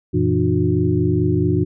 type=tone cluster; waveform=sine; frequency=92.3 / 117.1 / 165.7 / 300.3 / 362.9 Hz; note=F#2 / A#2 / E3 / D4 / F#4; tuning=-4 / +8 / +9 / +39 / -34 cents; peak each=-21 dBFS; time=0.13-1.65 s; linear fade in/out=20 ms; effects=none